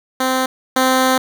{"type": "tone pair in turn", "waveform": "10% pulse", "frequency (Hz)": [259.5, 259.5], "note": ["C4", "C4"], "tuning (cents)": [-14, -14], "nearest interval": "unison", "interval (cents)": 0, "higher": "neither", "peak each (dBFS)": [-7, -4], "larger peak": "second", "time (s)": [[0.2, 0.46], [0.76, 1.18]], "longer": "second", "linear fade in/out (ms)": 5, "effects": []}